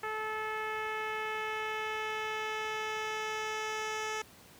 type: tone with low-pass filter sweep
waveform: 10% pulse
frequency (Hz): 433.8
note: A4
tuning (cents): -25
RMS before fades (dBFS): -36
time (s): 0.03-4.22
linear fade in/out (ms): 5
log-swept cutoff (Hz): 1800 to 6300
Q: 1.1
effects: pink hiss -56 dBFS RMS until 4.59 s + high-pass 80 Hz 12 dB/octave